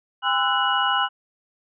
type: tone cluster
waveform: sine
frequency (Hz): 804 / 1019 / 1328 / 1481 / 2922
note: G5 / C6 / E6 / F#6 / F#7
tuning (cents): +44 / -46 / +12 / +1 / -22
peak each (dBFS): -25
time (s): 0.22-1.09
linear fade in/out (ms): 50
effects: none